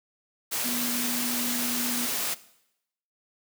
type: tone in noise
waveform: sine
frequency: 242.6 Hz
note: B3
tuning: 31 cents flat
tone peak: -31 dBFS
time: 0.64-2.07 s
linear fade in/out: 20 ms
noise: white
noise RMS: -29 dBFS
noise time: 0.51-2.35 s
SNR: -5 dB
effects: noise-tail reverb RT60 0.8 s tail -18 dB re dry + high-pass 150 Hz 12 dB/octave